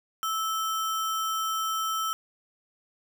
sine tone with sample-and-hold, 1310 Hz, E6, 11 cents flat, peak -26 dBFS, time 0.23-2.13 s, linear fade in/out 0 ms, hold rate 4410 Hz, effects none

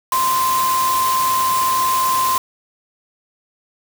sine tone in noise, 1040 Hz, C6, 11 cents flat, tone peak -15 dBFS, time 0.12-2.38 s, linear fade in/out 2 ms, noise white, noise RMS -24 dBFS, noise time 0.12-2.38 s, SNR +6 dB, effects none

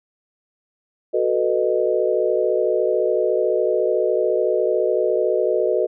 sine chord, B dominant seventh, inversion second, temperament equal with one note detuned, 370 / 440 / 493.9 / 617.6 Hz, F#4 / A4 / B4 / D#5, 0 / 0 / 0 / -13 cents, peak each -22 dBFS, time 1.13-5.87 s, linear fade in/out 20 ms, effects none

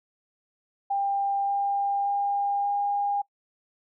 sine tone with pitch steps, 796 / 800.6 / 805.2 / 809.9 Hz, G5 / G5 / G5 / G#5, +26 / +36 / +46 / -44 cents, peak -23 dBFS, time 0.9-3.22 s, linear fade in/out 10 ms, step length 580 ms, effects noise-tail reverb RT60 0.1 s tail -22 dB re dry

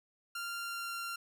sawtooth tone with pitch glide, 1390 to 1380.4 Hz, F6 to F6, -9 to -21 cents, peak -34 dBFS, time 0.35-1.16 s, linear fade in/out 5 ms, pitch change -12 cents, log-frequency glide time 0.57-0.94 s, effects none

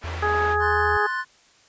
white band-pass noise, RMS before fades -35 dBFS, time 0.01-0.57 s, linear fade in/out 50 ms, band 210 to 1800 Hz, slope 12 dB/octave
sine tone with pitch glide, 82.7 to 82.03 Hz, E2 to E2, +6 to -8 cents, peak -29 dBFS, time 0.04-0.97 s, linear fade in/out 0 ms, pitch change -14 cents, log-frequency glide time 0.27-0.35 s
harmonic tone, 417.2 Hz, G#4, 8 cents sharp, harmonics 1 / 2 / 3 / 4, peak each -25 / -25 / -25 / -25 dBFS, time 0.22-1.07 s, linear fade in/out 10 ms
triangle chord, F# diminished, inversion second, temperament equal, 1046.5 / 1480 / 1760 Hz, C6 / F#6 / A6, 0 / 0 / 0 cents, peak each -27 dBFS, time 0.59-1.25 s, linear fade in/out 50 ms
effects white hiss -56 dBFS RMS until 1.68 s + resampled to 16000 Hz

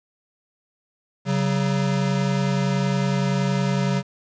square tone pair together, 137.7 / 188.44 Hz, C#3 / F#3, -11 / +32 cents, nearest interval perfect fourth, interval 543 cents, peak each -23 dBFS, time 1.25-4.03 s, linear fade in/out 50 ms, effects resampled to 16000 Hz + 8-bit

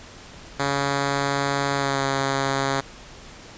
5% pulse tone with pitch glide, 140 to 136.64 Hz, C#3 to C#3, +18 to -25 cents, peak -10 dBFS, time 0.59-2.81 s, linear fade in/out 10 ms, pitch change -43 cents, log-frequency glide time 1.75-2.02 s, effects pink hiss -43 dBFS RMS until 3.57 s + resampled to 16000 Hz

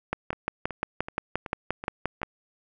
two click trains, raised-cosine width 0.5 ms, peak -20 / -11 dBFS, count 6 / 13, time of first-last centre 0.33-2.217 / 0.13-2.232 s, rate 2.65 / 5.71 Hz, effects none

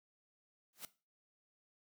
white noise with exponential growth, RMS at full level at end -42 dBFS, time 0.73-0.85 s, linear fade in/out 1 ms, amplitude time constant 25 ms, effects noise-tail reverb RT60 0.3 s tail -17 dB re dry + high-pass 150 Hz 12 dB/octave

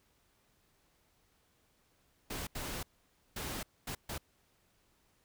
pink noise bursts at uneven times, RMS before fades -40 dBFS, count 5, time 2.3-2.47 / 2.55-2.83 / 3.36-3.63 / 3.87-3.95 / 4.09-4.18 s, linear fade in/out 5 ms, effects pink hiss -72 dBFS RMS until 5.24 s

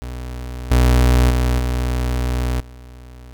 35% pulse tone with level steps, 61.74 Hz, B1, in tune, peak -25 / -9 / -13 / -16 / -35 dBFS, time 0.02-3.33 s, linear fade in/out 0 ms, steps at 0.71 / 1.3 / 1.59 / 2.6 s, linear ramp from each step 2 ms, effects none

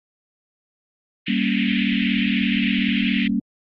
white band-pass noise, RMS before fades -27 dBFS, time 1.26-3.28 s, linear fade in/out 10 ms, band 1900 to 3100 Hz, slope 48 dB/octave
sine chord, G diminished, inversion none, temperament equal, 196 / 233.1 / 277.2 Hz, G3 / Bb3 / Db4, 0 / 0 / 0 cents, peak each -22 / -22 / -25 dBFS, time 1.28-3.4 s, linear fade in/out 5 ms
effects Opus 24 kbps

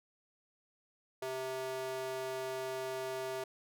square tone with high-pass filter, 130.81 Hz, C3, in tune, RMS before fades -39 dBFS, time 1.22-3.44 s, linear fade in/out 5 ms, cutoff 500 Hz, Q 3.4, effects none

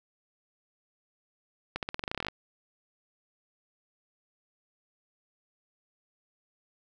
accelerating click train, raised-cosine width 0.3 ms, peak -16 dBFS, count 15, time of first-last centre 1.76-2.284 s, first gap 68 ms, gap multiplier 0.9, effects none

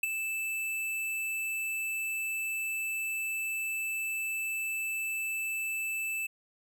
square tone with ADSR envelope, 2637 Hz, E7, in tune, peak -24 dBFS, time 0.03-6.27 s, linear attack 5 ms, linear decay 17 ms, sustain -8 dB, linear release 10 ms, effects none

